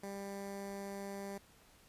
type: tone with notch filter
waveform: 15% pulse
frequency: 198.3 Hz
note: G3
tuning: 20 cents sharp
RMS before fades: -44 dBFS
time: 0.03-1.38 s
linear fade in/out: 5 ms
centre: 3100 Hz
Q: 1.3
effects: pink hiss -64 dBFS RMS until 1.88 s + resampled to 32000 Hz